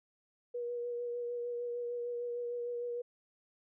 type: tone with vibrato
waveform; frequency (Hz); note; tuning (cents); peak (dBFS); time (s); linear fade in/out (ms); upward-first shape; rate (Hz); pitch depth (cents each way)
sine; 480.7; B4; -47; -35; 0.54-3.02; 10; sine; 6.6; 18
effects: none